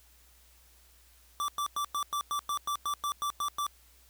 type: tone bursts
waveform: square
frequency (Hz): 1166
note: D6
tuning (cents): -13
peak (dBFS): -30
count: 13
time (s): 1.4-3.666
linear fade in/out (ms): 0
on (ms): 82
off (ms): 100
effects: added 60 Hz sine -61 dBFS peak until 4.09 s + white hiss -62 dBFS RMS until 4.09 s